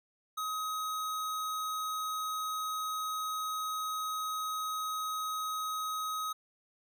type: tone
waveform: square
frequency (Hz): 1265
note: D#6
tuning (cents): +28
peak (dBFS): -34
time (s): 0.37-6.33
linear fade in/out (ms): 10
effects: none